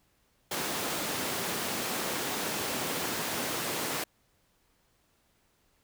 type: high-pass noise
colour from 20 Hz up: pink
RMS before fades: -33 dBFS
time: 0.51-4.04 s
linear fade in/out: 5 ms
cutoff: 210 Hz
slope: 12 dB/octave
effects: pink hiss -70 dBFS RMS until 5.83 s